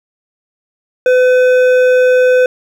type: tone with hard clipping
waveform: sine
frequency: 505 Hz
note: B4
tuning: 39 cents sharp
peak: -8 dBFS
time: 1.06-2.46 s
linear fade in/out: 2 ms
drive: 9 dB
effects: none